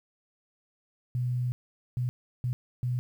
sine tone bursts at uneven times, 124 Hz, B2, 7 cents sharp, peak -26 dBFS, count 4, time 1.15-1.52 / 1.97-2.09 / 2.44-2.53 / 2.83-2.99 s, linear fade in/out 0 ms, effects 10-bit

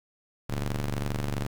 sawtooth ring-modulated tone, 72.4 Hz, D2, 24 cents flat, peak -21 dBFS, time 0.49-1.47 s, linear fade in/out 10 ms, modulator 47.5 Hz, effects 8-bit

